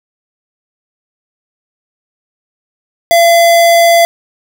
square tone, 679 Hz, F5, 49 cents flat, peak -5 dBFS, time 3.11-4.05 s, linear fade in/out 0 ms, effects none

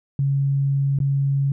sine tone with dropouts, 138.59 Hz, C#3, in tune, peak -17 dBFS, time 0.19-1.52 s, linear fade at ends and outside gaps 2 ms, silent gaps 0.988-1.002 s, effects none

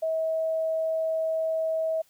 sine tone, 643 Hz, E5, 43 cents flat, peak -24 dBFS, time 0.02-2.02 s, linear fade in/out 10 ms, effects white hiss -63 dBFS RMS until 2.09 s

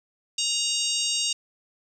harmonic tone with a mistuned harmonic, 932.3 Hz, A#5, in tune, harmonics 3 / 4 / 5 / 6 / 7 / 8 / 9, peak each -29 / -30 / -31 / -32 / -32 / -33 / -34 dBFS, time 0.38-1.33 s, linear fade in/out 5 ms, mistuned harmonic 3, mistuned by +16 cents, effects 9-bit

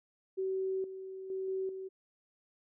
sine tone with level steps, 380.4 Hz, F#4, 48 cents sharp, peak -31 / -41 / -34 / -32 / -39 dBFS, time 0.37-1.89 s, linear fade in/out 20 ms, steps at 0.84 / 1.3 / 1.48 / 1.69 s, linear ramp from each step 2 ms, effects none

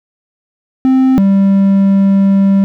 triangle tone pair in turn, 261.6 / 195.98 Hz, C4 / G3, 0 / 0 cents, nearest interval perfect fourth, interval 500 cents, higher first, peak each -4 dBFS, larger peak neither, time 0.85-1.18 / 1.18-2.64 s, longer second, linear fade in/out 0 ms, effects none

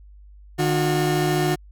30% pulse tone pair together, 151.3 / 361.2 Hz, D#3 / F#4, -48 / -42 cents, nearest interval octave + minor third, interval 1506 cents, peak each -19 dBFS, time 0.58-1.56 s, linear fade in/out 20 ms, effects added 50 Hz sine -43 dBFS peak until 1.71 s

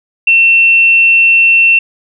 sine tone, 2700 Hz, E7, 41 cents sharp, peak -4 dBFS, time 0.27-1.79 s, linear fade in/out 5 ms, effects none

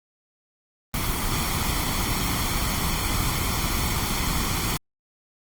pink noise with comb filter, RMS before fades -25 dBFS, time 0.94-4.77 s, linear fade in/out 0 ms, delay 0.91 ms, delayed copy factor +0.55, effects Opus 24 kbps

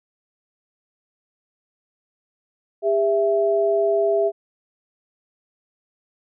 sine tone pair together, 402.7 / 662 Hz, G4 / E5, +47 / +7 cents, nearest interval major sixth, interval 860 cents, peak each -19 dBFS, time 2.82-4.32 s, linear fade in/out 50 ms, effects none

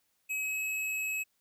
square tone with pitch glide, 2550 to 2569 Hz, D#7 to E7, +42 to -45 cents, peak -32 dBFS, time 0.29-1.24 s, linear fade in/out 20 ms, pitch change +13 cents, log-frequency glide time 0.41-0.6 s, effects white hiss -75 dBFS RMS until 1.4 s

